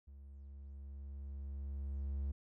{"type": "tone with level ramp", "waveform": "triangle", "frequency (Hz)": 69.3, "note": "C#2", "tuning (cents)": 0, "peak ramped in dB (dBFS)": [-50, -33], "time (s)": [0.07, 2.32], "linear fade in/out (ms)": 10, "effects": []}